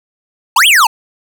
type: exponential two-way sweep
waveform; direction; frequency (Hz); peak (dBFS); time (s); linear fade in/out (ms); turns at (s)
square; up then down; 830.6 to 3421 to 830.6; -6; 0.56-0.87; 5; 0.67
effects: none